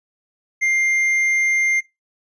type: tone with tanh clipping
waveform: sine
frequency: 2100 Hz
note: C7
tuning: 6 cents sharp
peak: -17 dBFS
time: 0.61-1.81 s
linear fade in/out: 20 ms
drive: 7 dB
effects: noise-tail reverb RT60 0.2 s tail -20 dB re dry + resampled to 22050 Hz